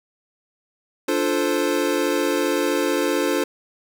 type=chord; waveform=square; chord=D minor seventh; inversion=none; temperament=equal with one note detuned; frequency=293.7 / 349.2 / 441.3 / 523.3 Hz; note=D4 / F4 / A4 / C5; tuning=0 / 0 / +5 / 0 cents; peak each=-25 / -25 / -26 / -26 dBFS; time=1.08-3.44 s; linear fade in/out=5 ms; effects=none